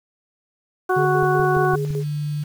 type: harmonic tone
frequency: 370 Hz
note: F#4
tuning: in tune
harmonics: 1 / 2 / 3 / 4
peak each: -19 / -22 / -24 / -25 dBFS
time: 0.89-1.76 s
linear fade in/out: 10 ms
type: tone with tremolo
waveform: sine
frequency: 415.3 Hz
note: G#4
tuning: in tune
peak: -24 dBFS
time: 0.95-2.04 s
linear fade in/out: 50 ms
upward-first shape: square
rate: 5 Hz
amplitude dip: 75%
type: tone with pitch glide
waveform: sine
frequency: 146.83 to 148.11 Hz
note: D3 to D3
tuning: 0 to +15 cents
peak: -22 dBFS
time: 0.96-2.44 s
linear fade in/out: 10 ms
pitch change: +15 cents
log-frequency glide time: 1.23-1.85 s
type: click train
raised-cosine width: 5 ms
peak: -21 dBFS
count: 5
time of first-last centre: 1.23-1.906 s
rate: 5.92 Hz
effects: 7-bit